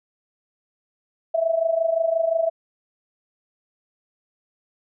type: tone with amplitude modulation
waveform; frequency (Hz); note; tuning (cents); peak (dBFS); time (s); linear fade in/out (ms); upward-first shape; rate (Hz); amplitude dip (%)
sine; 658; E5; -3; -15; 1.34-2.5; 10; sine; 25.7; 75
effects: none